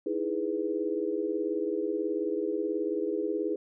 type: chord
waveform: sine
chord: E major seventh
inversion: third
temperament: equal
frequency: 311.1 / 329.6 / 415.3 / 493.9 Hz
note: D#4 / E4 / G#4 / B4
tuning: 0 / 0 / 0 / 0 cents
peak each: -35 / -33 / -31 / -35 dBFS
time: 0.06-3.56 s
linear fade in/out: 5 ms
effects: none